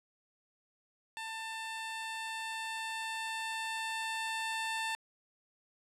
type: tone with level ramp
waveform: 15% pulse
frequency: 892 Hz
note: A5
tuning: 23 cents sharp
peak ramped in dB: -33 to -27 dBFS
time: 1.17-4.95 s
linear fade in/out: 0 ms
effects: low-pass 10000 Hz 12 dB/octave